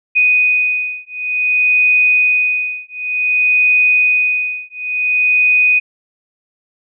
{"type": "beating tone pair", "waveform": "sine", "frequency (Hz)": [2489, 2489.55], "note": ["D#7", "D#7"], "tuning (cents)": [0, 0], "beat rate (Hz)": 0.55, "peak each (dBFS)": -14, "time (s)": [0.15, 5.8], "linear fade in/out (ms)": 20, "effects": []}